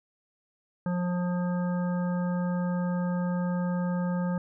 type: harmonic tone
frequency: 177.9 Hz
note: F3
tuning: 32 cents sharp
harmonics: 1 / 3 / 5 / 7 / 9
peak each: -26 / -36 / -40 / -43 / -45 dBFS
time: 0.86-4.38 s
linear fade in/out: 2 ms
effects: none